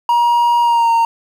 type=tone with pitch glide; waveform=triangle; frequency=950 to 921.9 Hz; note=A#5 to A#5; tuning=+33 to -19 cents; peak=-8 dBFS; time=0.09-1.05 s; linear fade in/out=2 ms; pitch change=-52 cents; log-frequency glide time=0.61-0.91 s; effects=7-bit